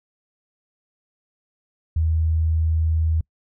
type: tone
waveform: sine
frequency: 80.2 Hz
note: E2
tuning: 47 cents flat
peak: -17 dBFS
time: 1.96-3.21 s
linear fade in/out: 5 ms
effects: noise-tail reverb RT60 0.1 s tail -26 dB re dry